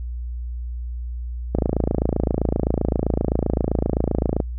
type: click train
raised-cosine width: 2 ms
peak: -6 dBFS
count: 80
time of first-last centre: 1.55-4.402 s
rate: 27.7 Hz
effects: added 60 Hz sine -26 dBFS peak until 4.58 s